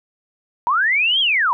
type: linear two-way sweep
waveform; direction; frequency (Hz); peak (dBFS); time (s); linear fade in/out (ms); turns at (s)
sine; up then down; 912 to 3322 to 912; -14; 0.67-1.53; 0; 1.2
effects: none